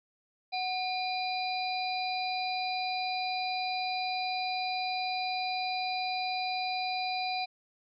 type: harmonic tone with a mistuned harmonic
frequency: 804 Hz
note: G5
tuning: 44 cents sharp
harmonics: 1 / 3 / 5 / 6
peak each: -32 / -37 / -38 / -41 dBFS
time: 0.52-7.46 s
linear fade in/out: 20 ms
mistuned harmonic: 1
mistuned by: -140 cents
effects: none

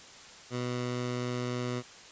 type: tone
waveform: 15% pulse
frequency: 123.47 Hz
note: B2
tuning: in tune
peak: -25 dBFS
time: 0.5-1.83 s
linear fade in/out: 50 ms
effects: white hiss -50 dBFS RMS until 2.11 s + resampled to 16000 Hz

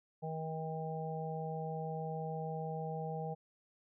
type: harmonic tone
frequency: 159.2 Hz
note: D#3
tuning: 40 cents sharp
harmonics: 1 / 3 / 4 / 5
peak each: -40 / -43 / -47 / -43 dBFS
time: 0.22-3.35 s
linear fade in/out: 20 ms
effects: none

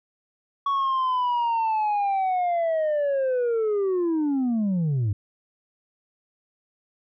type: linear sweep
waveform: sine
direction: down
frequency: 1122 to 95.2 Hz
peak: -18 dBFS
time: 0.66-5.13 s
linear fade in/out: 5 ms
effects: tanh soft clip ceiling -20 dBFS

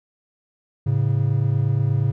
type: tone pair together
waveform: triangle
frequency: 108.6 / 137.02 Hz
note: A2 / C#3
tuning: -22 / -20 cents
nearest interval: major third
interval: 402 cents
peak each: -18 dBFS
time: 0.86-2.12 s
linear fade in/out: 10 ms
effects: none

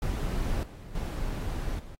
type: noise with level steps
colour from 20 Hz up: brown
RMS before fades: -29 / -43 / -32 / -43 dBFS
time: 0.02-1.95 s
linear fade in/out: 2 ms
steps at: 0.63 / 0.95 / 1.79 s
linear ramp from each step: 2 ms
effects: AAC 48 kbps

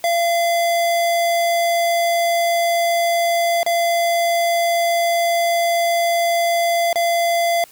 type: tone with dropouts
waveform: square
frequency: 683 Hz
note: F5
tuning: 39 cents flat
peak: -16 dBFS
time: 0.04-7.64 s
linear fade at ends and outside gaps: 1 ms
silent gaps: 3.631-3.663 / 6.929-6.957 s
effects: white hiss -47 dBFS RMS until 7.71 s

